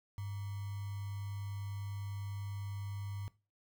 sine tone with sample-and-hold, 99.9 Hz, G2, 33 cents sharp, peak -38 dBFS, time 0.18-3.28 s, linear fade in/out 0 ms, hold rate 1050 Hz, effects noise-tail reverb RT60 0.3 s tail -19 dB re dry

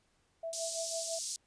sine tone with tremolo, 659.3 Hz, E5, in tune, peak -35 dBFS, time 0.43-1.19 s, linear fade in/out 5 ms, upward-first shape sine, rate 6 Hz, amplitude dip 80%
white band-pass noise, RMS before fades -39 dBFS, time 0.53-1.36 s, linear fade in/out 0 ms, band 4700 to 8600 Hz, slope 24 dB/octave
effects pink hiss -73 dBFS RMS until 1.46 s + resampled to 22050 Hz

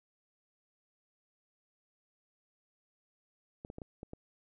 clicks, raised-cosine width 2 ms, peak -30 dBFS, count 6, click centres 3.649 / 3.701 / 3.784 / 3.818 / 4.031 / 4.134 s, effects none

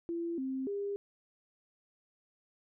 sine tone with pitch steps, 338.3 / 264 / 402.8 Hz, E4 / C4 / G4, +45 / +16 / +47 cents, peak -33 dBFS, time 0.09-0.96 s, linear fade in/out 0 ms, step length 290 ms, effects none

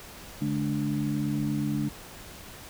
sine tone cluster, 143.8 / 212.4 / 293 Hz, D3 / G#3 / D4, -36 / +39 / -4 cents, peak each -30 dBFS, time 0.41-1.89 s, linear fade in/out 10 ms, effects pink hiss -45 dBFS RMS until 2.69 s

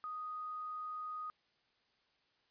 sine tone with quantisation, 1244.5 Hz, D#6, in tune, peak -40 dBFS, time 0.04-1.3 s, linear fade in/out 0 ms, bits 11, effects white hiss -75 dBFS RMS until 2.5 s + resampled to 11025 Hz

